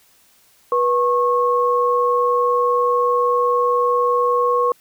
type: tone pair together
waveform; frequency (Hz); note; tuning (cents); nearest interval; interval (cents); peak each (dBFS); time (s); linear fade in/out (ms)
sine; 487.5 / 1091; B4 / C#6; -23 / -28; octave + major second; 1395; -17; 0.72-4.72; 2
effects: white hiss -55 dBFS RMS until 4.8 s